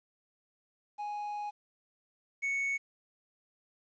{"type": "tone pair in turn", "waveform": "triangle", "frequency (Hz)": [830.6, 2217], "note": ["G#5", "C#7"], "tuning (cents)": [0, 0], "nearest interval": "octave + perfect fourth", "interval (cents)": 1700, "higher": "second", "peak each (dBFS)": [-33, -28], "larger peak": "second", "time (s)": [[0.98, 1.51], [2.42, 2.78]], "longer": "first", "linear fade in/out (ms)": 20, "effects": ["resampled to 16000 Hz", "11-bit"]}